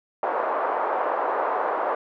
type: band-pass noise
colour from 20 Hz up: white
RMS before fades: -25 dBFS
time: 0.23-1.95 s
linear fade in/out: 2 ms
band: 440 to 1100 Hz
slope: 24 dB/octave
effects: none